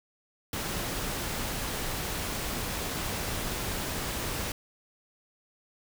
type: noise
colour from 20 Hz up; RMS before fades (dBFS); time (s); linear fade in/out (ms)
pink; -33; 0.53-4.52; 2
effects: none